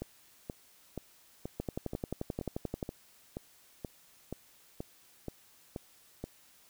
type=two click trains; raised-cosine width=2 ms; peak=-24 / -21 dBFS; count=14 / 15; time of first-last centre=0.02-6.24 / 1.6-2.828 s; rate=2.09 / 11.4 Hz; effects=white hiss -62 dBFS RMS until 6.69 s